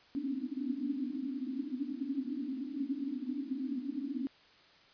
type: band-pass noise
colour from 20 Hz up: pink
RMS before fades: -37 dBFS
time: 0.15-4.27 s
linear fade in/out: 0 ms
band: 250 to 290 Hz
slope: 96 dB/octave
effects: white hiss -61 dBFS RMS until 4.93 s + resampled to 11025 Hz